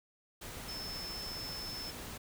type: tone in noise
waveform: sine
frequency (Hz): 5270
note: E8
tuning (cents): -1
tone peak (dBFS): -41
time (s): 0.68-1.91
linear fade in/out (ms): 10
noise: pink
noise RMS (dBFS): -45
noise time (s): 0.41-2.18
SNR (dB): +1
effects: none